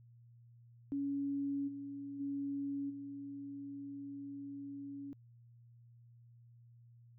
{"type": "tone with level steps", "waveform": "sine", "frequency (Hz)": 280.3, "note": "C#4", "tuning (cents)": 19, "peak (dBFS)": [-34, -42, -36, -43], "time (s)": [0.92, 5.13], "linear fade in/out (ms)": 0, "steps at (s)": [1.67, 2.19, 2.89], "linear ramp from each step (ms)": 20, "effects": ["added 118 Hz sine -58 dBFS peak until 7.18 s"]}